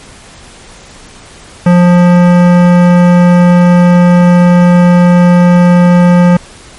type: tone with hard clipping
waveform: sine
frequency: 176.5 Hz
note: F3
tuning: 19 cents sharp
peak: -4 dBFS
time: 1.66-6.37 s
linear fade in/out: 5 ms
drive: 17 dB
effects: pink hiss -34 dBFS RMS until 6.78 s + MP3 48 kbps